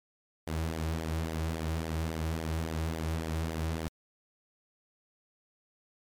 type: tone with flanger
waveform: sawtooth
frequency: 80.5 Hz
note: E2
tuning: 41 cents flat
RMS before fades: -33 dBFS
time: 0.47-3.88 s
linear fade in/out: 0 ms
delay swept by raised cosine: 0.73 to 4.63 ms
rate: 3.6 Hz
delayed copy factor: -0.6
effects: MP3 96 kbps